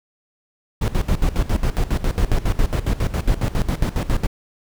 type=noise with tremolo; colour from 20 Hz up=brown; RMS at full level=-17 dBFS; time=0.81-4.27 s; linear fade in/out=10 ms; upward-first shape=square; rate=7.3 Hz; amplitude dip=80%; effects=none